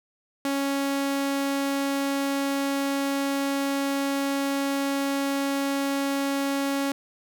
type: tone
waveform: sawtooth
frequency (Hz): 277.2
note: C#4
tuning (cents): 0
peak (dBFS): -20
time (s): 0.45-6.92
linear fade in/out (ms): 2
effects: none